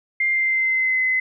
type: tone with pitch glide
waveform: sine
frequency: 2100 to 2040 Hz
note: C7 to C7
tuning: +6 to -44 cents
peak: -17 dBFS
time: 0.2-1.2 s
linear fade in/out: 5 ms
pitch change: -50 cents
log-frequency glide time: 0.31-1.02 s
effects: none